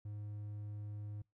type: tone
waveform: triangle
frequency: 104.2 Hz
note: G#2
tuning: 6 cents sharp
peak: -40 dBFS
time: 0.05-1.22 s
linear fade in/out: 5 ms
effects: noise-tail reverb RT60 0.2 s tail -26 dB re dry